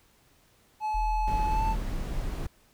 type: tone with pitch glide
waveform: triangle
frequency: 859 to 882.6 Hz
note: A5 to A5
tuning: -42 to +5 cents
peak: -25 dBFS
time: 0.8-1.76 s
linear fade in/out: 50 ms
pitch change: +47 cents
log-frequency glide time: 1.48-1.63 s
type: tone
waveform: sine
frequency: 40.48 Hz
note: E1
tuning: 31 cents flat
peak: -27 dBFS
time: 0.94-1.85 s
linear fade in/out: 10 ms
type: noise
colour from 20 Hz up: brown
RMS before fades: -32 dBFS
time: 1.27-2.47 s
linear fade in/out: 10 ms
effects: pink hiss -63 dBFS RMS until 2.73 s